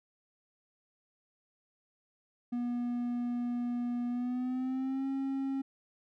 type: tone with pitch glide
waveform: triangle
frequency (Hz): 241.9 to 270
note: B3 to C#4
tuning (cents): -36 to -45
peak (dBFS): -29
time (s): 2.52-5.62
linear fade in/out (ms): 10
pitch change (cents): +191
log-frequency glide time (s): 4.08-5.06
effects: none